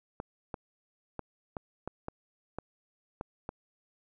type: clicks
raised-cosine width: 1 ms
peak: -22 dBFS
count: 9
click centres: 0.201 / 0.542 / 1.193 / 1.568 / 1.876 / 2.084 / 2.586 / 3.211 / 3.491 s
effects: none